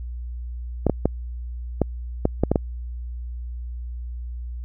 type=clicks; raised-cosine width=2 ms; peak=-4 dBFS; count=8; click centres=0.867 / 0.897 / 1.056 / 1.817 / 2.254 / 2.436 / 2.516 / 2.558 s; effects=added 60 Hz sine -29 dBFS peak until 4.64 s